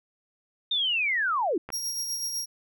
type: linear sweep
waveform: sine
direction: down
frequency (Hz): 3683 to 284.3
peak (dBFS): -23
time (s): 0.71-1.58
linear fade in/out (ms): 5
type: clicks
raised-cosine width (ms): 0.5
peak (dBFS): -23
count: 2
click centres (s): 1.69 / 1.703
type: tone with tremolo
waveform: sawtooth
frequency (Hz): 5610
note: F8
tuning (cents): +7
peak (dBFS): -25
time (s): 1.72-2.46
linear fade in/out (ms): 20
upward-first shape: sine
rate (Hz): 8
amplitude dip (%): 40
effects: none